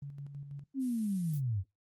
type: tone with tremolo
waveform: sine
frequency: 141.5 Hz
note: C#3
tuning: 36 cents sharp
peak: -39 dBFS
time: 0.02-0.64 s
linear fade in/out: 5 ms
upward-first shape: square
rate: 6.1 Hz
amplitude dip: 45%
type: linear sweep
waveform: sine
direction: down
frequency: 276.7 to 87.31 Hz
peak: -30 dBFS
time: 0.74-1.64 s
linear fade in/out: 50 ms
type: noise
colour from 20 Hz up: violet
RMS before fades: -49 dBFS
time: 0.79-1.41 s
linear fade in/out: 50 ms
effects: noise-tail reverb RT60 0.2 s tail -22 dB re dry + Opus 32 kbps